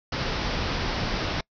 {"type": "low-pass noise", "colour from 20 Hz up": "pink", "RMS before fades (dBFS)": -28, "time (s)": [0.12, 1.41], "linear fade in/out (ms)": 5, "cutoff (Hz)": 5600, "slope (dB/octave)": 96, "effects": ["noise-tail reverb RT60 0.1 s tail -26 dB re dry"]}